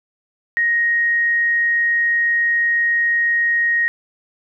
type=tone; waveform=sine; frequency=1874 Hz; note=A#6; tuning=9 cents sharp; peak=-14 dBFS; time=0.57-3.88 s; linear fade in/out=0 ms; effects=none